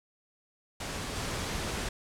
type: noise with level steps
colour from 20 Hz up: pink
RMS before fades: -36 / -34 dBFS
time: 0.8-1.89 s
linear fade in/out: 5 ms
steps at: 1.16 s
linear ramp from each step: 2 ms
effects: low-pass 9000 Hz 12 dB/octave